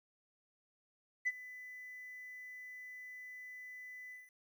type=tone with ADSR envelope; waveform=sine; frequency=2000 Hz; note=B6; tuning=21 cents sharp; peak=-27 dBFS; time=1.25-4.31 s; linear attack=23 ms; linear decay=38 ms; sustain=-20 dB; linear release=190 ms; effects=tanh soft clip ceiling -28 dBFS + 11-bit